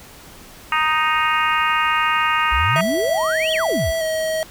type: harmonic tone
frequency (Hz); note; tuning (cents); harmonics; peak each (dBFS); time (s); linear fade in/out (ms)
311.1; D#4; 0; 3 / 4 / 5 / 6 / 7 / 8 / 9; -23 / -19 / -26 / -24 / -27 / -26 / -26; 0.72-2.81; 2
type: exponential two-way sweep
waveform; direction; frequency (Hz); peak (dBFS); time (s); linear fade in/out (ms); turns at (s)
sine; up then down; 51 to 3451 to 51; -20; 2.51-3.92; 20; 3.52
type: tone with vibrato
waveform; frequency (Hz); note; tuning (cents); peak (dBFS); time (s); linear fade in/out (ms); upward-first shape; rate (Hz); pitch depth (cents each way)
square; 645; E5; -38; -20; 2.76-4.43; 0; square; 1.2; 25
effects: pink hiss -42 dBFS RMS until 4.5 s

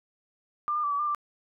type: tone with pitch steps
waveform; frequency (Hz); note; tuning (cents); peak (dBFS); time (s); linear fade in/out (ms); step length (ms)
sine; 1194 / 1207 / 1162 / 1143 / 1196 / 1177; D6 / D6 / D6 / D6 / D6 / D6; +28 / +47 / -19 / -47 / +31 / +3; -25; 0.68-1.148; 0; 78
effects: none

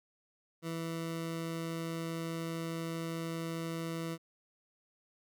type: tone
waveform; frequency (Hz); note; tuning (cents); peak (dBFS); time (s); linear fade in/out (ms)
20% pulse; 164.81; E3; 0; -31; 0.62-4.18; 50
effects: none

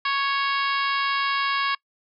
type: harmonic tone with a mistuned harmonic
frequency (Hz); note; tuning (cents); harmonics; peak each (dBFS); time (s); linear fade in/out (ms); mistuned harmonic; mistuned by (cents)
554.4; C#5; 0; 2 / 3 / 4 / 5 / 6 / 7 / 8 / 9; -24 / -28 / -30 / -32 / -34 / -35 / -36 / -37; 0.05-1.75; 5; 6; -28
effects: noise-tail reverb RT60 0.1 s tail -25 dB re dry

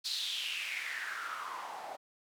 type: noise with band-pass filter sweep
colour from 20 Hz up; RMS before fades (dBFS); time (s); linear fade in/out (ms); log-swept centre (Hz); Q
white; -39; 0.04-1.97; 20; 4400 to 700; 5.4
effects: none

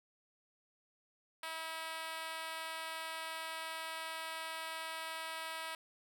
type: tone with high-pass filter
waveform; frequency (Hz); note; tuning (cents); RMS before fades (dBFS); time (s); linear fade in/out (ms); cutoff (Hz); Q
5% pulse; 322.8; E4; -36; -43; 1.43-5.75; 2; 820; 1.5
effects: none

